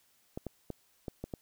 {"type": "clicks", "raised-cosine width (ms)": 2, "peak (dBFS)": -24, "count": 6, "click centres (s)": [0.375, 0.467, 0.703, 1.082, 1.24, 1.338], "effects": ["white hiss -69 dBFS RMS until 1.41 s"]}